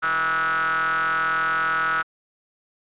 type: ring-modulated tone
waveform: square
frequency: 82.41 Hz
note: E2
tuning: in tune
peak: -18 dBFS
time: 0.02-2.03 s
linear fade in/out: 20 ms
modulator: 1380 Hz
effects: resampled to 8000 Hz